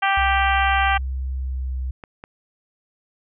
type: harmonic tone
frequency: 392 Hz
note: G4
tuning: in tune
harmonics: 2 / 3 / 4 / 5 / 6 / 7 / 8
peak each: -20 / -24 / -23 / -26 / -28 / -29 / -31 dBFS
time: 0.02-0.98 s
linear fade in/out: 10 ms
type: tone with pitch glide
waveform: sine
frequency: 65.41 to 64.36 Hz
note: C2 to C2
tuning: 0 to -28 cents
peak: -23 dBFS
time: 0.17-1.91 s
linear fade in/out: 5 ms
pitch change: -28 cents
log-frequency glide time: 1.36-1.73 s
type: clicks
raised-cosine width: 0.5 ms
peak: -22 dBFS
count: 2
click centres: 2.038 / 2.239 s
effects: none